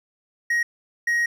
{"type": "tone bursts at uneven times", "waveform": "triangle", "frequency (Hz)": 1885, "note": "A#6", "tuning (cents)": 19, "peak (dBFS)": -17, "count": 2, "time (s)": [[0.5, 0.63], [1.07, 1.26]], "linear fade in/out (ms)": 5, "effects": []}